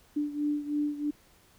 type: beating tone pair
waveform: sine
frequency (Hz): 293.7 / 296.8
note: D4 / D4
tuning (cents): 0 / +18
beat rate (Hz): 3.1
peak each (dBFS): -29 / -33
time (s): 0.16-1.11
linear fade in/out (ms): 10
effects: pink hiss -61 dBFS RMS until 1.58 s